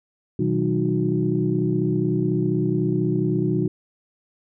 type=tone cluster; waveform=sine; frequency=126.4 / 160.7 / 190.7 / 308.5 / 364.5 Hz; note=B2 / E3 / G3 / D#4 / F#4; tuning=+41 / -44 / -47 / -15 / -26 cents; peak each=-25 dBFS; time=0.39-3.68 s; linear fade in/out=5 ms; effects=tanh soft clip ceiling -7 dBFS